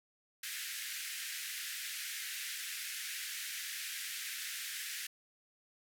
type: band-pass noise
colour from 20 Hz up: pink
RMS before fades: -42 dBFS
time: 0.43-5.07 s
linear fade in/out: 5 ms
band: 1600 to 16000 Hz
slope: 48 dB/octave
effects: none